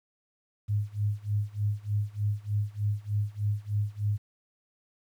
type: tone with tremolo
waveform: sine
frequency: 103.8 Hz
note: G#2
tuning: in tune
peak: -23 dBFS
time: 0.68-4.18 s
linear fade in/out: 20 ms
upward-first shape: sine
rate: 3.3 Hz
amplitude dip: 95%
effects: 10-bit